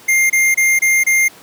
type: tone bursts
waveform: square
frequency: 2111 Hz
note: C7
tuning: 15 cents sharp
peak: -11 dBFS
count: 5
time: 0.08-1.284 s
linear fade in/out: 10 ms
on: 220 ms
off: 26 ms
effects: pink hiss -41 dBFS RMS until 1.42 s + high-pass 200 Hz 12 dB/octave